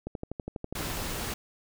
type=click train; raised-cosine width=2 ms; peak=-21 dBFS; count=10; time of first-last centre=0.07-0.808 s; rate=12.2 Hz
type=noise; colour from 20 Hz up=pink; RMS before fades=-34 dBFS; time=0.75-1.34 s; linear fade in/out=5 ms
effects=none